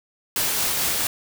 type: noise with tremolo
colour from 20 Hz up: white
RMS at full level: -22 dBFS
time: 0.36-1.07 s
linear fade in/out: 2 ms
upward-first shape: triangle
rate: 4.5 Hz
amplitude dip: 25%
effects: none